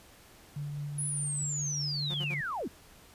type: tone with tremolo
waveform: sine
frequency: 145.4 Hz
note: D3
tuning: 17 cents flat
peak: -33 dBFS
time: 0.56-2.41 s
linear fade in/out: 5 ms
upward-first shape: triangle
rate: 4.9 Hz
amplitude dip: 25%
type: linear sweep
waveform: sine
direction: down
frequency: 10500 to 174.8 Hz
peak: -32 dBFS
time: 0.98-2.68 s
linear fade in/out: 5 ms
type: tone bursts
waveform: sawtooth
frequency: 177.7 Hz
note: F3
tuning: 30 cents sharp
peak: -35 dBFS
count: 3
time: 2.1-2.344 s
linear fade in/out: 5 ms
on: 44 ms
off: 56 ms
effects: pink hiss -56 dBFS RMS until 3.14 s + resampled to 32000 Hz

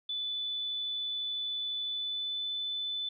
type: tone with pitch glide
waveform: sine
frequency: 3486 to 3506 Hz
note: A7 to A7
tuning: -17 to -7 cents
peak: -32 dBFS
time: 0.09-3.09 s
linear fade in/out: 5 ms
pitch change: +10 cents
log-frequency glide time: 1.87-2.46 s
effects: none

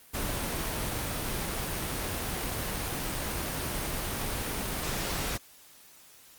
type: noise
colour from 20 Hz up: pink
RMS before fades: -32 dBFS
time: 0.13-5.38 s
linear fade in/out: 20 ms
effects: white hiss -55 dBFS RMS until 6.38 s + Opus 32 kbps

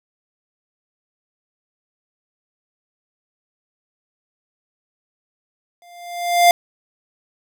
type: tone with exponential growth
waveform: square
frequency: 698.5 Hz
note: F5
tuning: in tune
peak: -7 dBFS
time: 5.82-6.51 s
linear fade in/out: 1 ms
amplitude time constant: 150 ms
effects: none

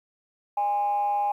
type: tone with frequency modulation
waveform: sine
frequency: 818 Hz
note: G#5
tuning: 26 cents flat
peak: -21 dBFS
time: 0.57-1.32 s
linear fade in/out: 5 ms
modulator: 220 Hz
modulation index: 0.3
effects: tanh soft clip ceiling -18 dBFS + 10-bit

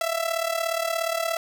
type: tone with amplitude modulation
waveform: sawtooth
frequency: 664 Hz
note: E5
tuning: 12 cents sharp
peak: -17 dBFS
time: 0.01-1.37 s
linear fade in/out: 2 ms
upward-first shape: sine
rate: 37 Hz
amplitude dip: 75%
effects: none

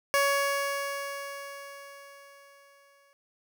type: tone with exponential decay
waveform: 15% pulse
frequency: 560 Hz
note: C#5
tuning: 18 cents sharp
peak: -15 dBFS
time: 0.14-3.13 s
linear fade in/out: 0 ms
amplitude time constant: 650 ms
effects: none

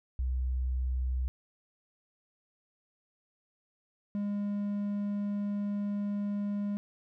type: tone pair in turn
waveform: sine / triangle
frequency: 63.5 / 203.9 Hz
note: B1 / G#3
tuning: +49 / -32 cents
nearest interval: octave + minor sixth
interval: 2019 cents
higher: second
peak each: -28 dBFS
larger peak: neither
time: 0.19-1.28 / 4.15-6.77 s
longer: second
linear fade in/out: 0 ms
effects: none

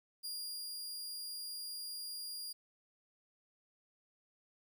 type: tone with ADSR envelope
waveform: sawtooth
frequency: 4825 Hz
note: D8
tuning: 46 cents sharp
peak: -37 dBFS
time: 0.23-2.53 s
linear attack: 21 ms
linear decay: 440 ms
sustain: -2 dB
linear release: 11 ms
effects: 12-bit

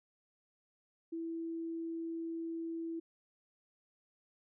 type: tone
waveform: sine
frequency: 330.1 Hz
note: E4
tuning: 2 cents sharp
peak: -37 dBFS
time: 1.12-3 s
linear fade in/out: 10 ms
effects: none

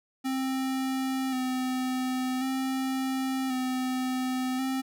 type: tone with vibrato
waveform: square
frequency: 260 Hz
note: C4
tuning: 11 cents flat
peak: -28 dBFS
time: 0.24-4.82 s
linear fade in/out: 20 ms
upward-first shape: square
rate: 0.46 Hz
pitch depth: 24 cents each way
effects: none

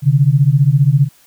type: beating tone pair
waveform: sine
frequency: 132.8 / 147.8 Hz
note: C3 / D3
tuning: +26 / +11 cents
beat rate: 15 Hz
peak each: -11 dBFS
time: 0.02-1.09 s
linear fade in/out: 50 ms
effects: white hiss -50 dBFS RMS until 1.26 s

